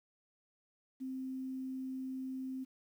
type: tone with quantisation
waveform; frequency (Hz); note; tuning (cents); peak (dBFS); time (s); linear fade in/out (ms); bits
sine; 261.6; C4; 0; -38; 1-2.65; 20; 11
effects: none

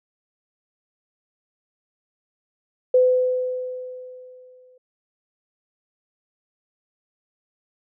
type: tone with exponential decay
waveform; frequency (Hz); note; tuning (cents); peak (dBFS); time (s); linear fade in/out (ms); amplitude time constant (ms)
sine; 506; B4; +42; -11; 2.94-4.78; 5; 400
effects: none

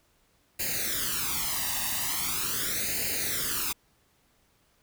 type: noise with flanger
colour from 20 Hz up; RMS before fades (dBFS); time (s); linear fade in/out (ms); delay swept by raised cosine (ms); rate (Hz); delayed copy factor
white; -30; 0.59-3.73; 10; 0.43 to 1.08; 0.41; +0.85
effects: pink hiss -67 dBFS RMS until 4.82 s

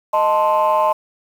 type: chord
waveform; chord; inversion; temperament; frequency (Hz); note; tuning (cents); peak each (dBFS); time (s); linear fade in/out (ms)
sine; A diminished; second; equal; 622.3 / 880 / 1046.5; Eb5 / A5 / C6; 0 / 0 / 0; -16; 0.13-0.93; 10
effects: tanh soft clip ceiling -8 dBFS + 7-bit

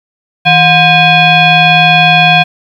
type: tone with frequency modulation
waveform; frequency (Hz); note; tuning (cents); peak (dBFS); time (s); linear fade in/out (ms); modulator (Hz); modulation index
sine; 1597; G6; +32; -3; 0.45-2.44; 20; 879; 1.9
effects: 7-bit

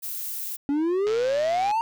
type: noise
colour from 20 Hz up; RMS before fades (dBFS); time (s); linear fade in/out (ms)
violet; -32; 0.02-0.57; 20
type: exponential sweep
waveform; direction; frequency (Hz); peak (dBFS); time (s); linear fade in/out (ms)
triangle; up; 277.3 to 932.3; -19; 0.69-1.81; 0
type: click train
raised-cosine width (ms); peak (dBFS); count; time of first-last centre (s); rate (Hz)
0.2; -19; 78; 1.07-1.712; 120
effects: none

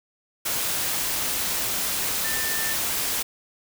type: tone in noise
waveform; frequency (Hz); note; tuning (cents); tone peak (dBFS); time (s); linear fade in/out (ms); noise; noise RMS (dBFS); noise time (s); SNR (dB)
sine; 1786; A6; +25; -30; 2.24-2.74; 10; white; -26; 0.45-3.23; -7
effects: none

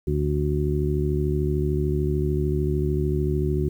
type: harmonic tone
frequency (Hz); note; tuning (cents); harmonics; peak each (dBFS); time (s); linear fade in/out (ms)
73.42; D2; 0; 1 / 2 / 3 / 4 / 5; -25 / -25 / -33 / -32 / -26; 0.07-3.69; 5
effects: 9-bit

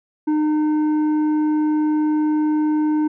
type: tone with tanh clipping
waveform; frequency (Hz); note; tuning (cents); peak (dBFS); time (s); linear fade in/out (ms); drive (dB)
sine; 305.1; D#4; -34; -17; 0.27-3.08; 10; 7
effects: none

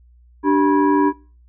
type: tone with frequency modulation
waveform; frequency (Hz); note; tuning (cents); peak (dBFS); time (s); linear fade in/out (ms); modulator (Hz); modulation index
sine; 293.7; D4; 0; -12; 0.43-1.13; 50; 680; 1
effects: noise-tail reverb RT60 0.4 s tail -24 dB re dry + added 60 Hz sine -47 dBFS peak until 1.48 s

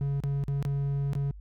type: tone with dropouts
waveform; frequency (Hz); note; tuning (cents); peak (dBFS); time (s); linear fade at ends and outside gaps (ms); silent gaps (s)
triangle; 140; C#3; +18; -24; 0.01-1.31; 0; 0.203-0.237 / 0.438-0.482 / 0.626-0.651 / 1.133-1.152
effects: added 50 Hz sine -42 dBFS peak until 1.4 s

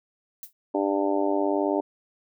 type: noise with exponential decay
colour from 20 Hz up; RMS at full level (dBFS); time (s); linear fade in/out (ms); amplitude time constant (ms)
violet; -34; 0.43-0.53; 1; 21
type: harmonic tone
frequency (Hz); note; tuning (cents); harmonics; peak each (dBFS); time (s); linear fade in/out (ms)
99.1; G2; +19; 3 / 4 / 5 / 6 / 7 / 8 / 9; -26 / -27 / -37 / -28 / -33 / -35 / -32; 0.74-1.81; 10
effects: none

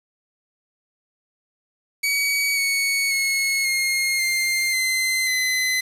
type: tone with pitch steps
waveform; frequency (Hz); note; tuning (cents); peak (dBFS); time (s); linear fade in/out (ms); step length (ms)
sawtooth; 2263 / 2222 / 2181 / 2141 / 2102 / 2063 / 2025; C#7 / C#7 / C#7 / C7 / C7 / C7 / B6; +35 / +4 / -29 / +39 / +7 / -25 / +43; -16; 2.03-5.81; 10; 540
effects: resampled to 32000 Hz + 7-bit

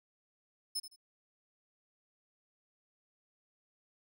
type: tone with echo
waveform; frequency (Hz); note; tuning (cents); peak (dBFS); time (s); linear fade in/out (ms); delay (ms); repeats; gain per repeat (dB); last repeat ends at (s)
sawtooth; 5210; E8; -21; -31; 0.75-0.8; 10; 81; 2; -12; 0.962
effects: none

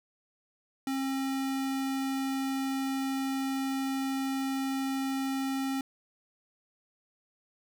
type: tone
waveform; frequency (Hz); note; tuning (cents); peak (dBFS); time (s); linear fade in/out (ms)
square; 268.7; C4; +46; -30; 0.87-5.81; 2
effects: none

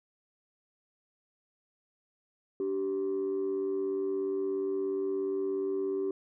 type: tone pair together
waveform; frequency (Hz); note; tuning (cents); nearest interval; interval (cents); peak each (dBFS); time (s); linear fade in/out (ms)
sine; 289.8 / 386.8; D4 / G4; -23 / -23; perfect fourth; 500; -35 / -28; 2.6-6.11; 2
effects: tanh soft clip ceiling -25 dBFS

